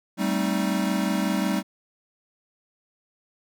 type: chord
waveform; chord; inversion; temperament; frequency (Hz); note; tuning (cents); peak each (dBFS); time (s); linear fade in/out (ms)
square; A half-diminished seventh; third; equal with one note detuned; 194.53 / 220 / 261.6 / 311.1; G3 / A3 / C4 / Eb4; -13 / 0 / 0 / 0; -26 / -30 / -31 / -30; 0.17-1.63; 50
effects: none